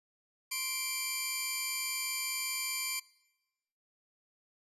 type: tone pair together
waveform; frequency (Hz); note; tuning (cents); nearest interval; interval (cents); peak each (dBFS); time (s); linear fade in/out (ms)
10% pulse; 1046.4 / 2349; C6 / D7; 0 / 0; octave + major second; 1400; -33 / -25; 0.51-3; 10
effects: noise-tail reverb RT60 1.0 s tail -22 dB re dry + resampled to 32000 Hz